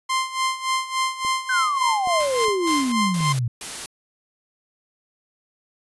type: tone with tremolo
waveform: sawtooth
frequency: 1046.5 Hz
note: C6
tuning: in tune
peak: -15 dBFS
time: 0.09-3.33 s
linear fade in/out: 10 ms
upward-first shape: sine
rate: 3.5 Hz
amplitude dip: 80%
type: clicks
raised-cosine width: 2 ms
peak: -25 dBFS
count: 4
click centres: 1.249 / 2.073 / 2.483 / 3.206 s
type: exponential sweep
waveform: sine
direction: down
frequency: 1568 to 113.5 Hz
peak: -20 dBFS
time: 1.49-3.48 s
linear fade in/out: 5 ms
type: noise bursts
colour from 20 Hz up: white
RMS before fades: -32 dBFS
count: 4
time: 2.2-3.86 s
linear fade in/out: 2 ms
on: 250 ms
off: 220 ms
effects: resampled to 24000 Hz